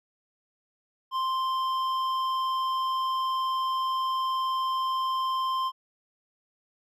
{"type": "tone with hard clipping", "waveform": "sine", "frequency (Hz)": 1046.5, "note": "C6", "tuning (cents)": 0, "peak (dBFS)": -27, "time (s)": [1.11, 5.72], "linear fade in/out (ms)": 50, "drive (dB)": 8, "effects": []}